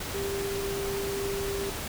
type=tone in noise; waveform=sine; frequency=396 Hz; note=G4; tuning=18 cents sharp; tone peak=-30 dBFS; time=0.14-1.7 s; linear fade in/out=5 ms; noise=pink; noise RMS=-35 dBFS; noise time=0-1.88 s; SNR=+2 dB; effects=none